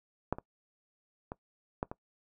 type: clicks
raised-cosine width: 1 ms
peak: -15 / -26 / -24 / -17 / -25 dBFS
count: 5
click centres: 0.326 / 0.385 / 1.319 / 1.829 / 1.915 s
effects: noise-tail reverb RT60 0.1 s tail -21 dB re dry